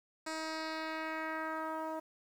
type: tone with low-pass filter sweep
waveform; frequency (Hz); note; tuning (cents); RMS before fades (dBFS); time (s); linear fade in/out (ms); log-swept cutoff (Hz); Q
10% pulse; 317.4; D#4; +35; -39; 0.26-2; 10; 7800 to 800; 1.6
effects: 10-bit